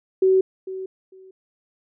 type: tone with echo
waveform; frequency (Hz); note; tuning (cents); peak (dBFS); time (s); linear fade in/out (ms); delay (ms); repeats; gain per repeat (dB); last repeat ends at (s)
sine; 378.2; F#4; +38; -13; 0.22-0.41; 5; 450; 2; -15; 1.31
effects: none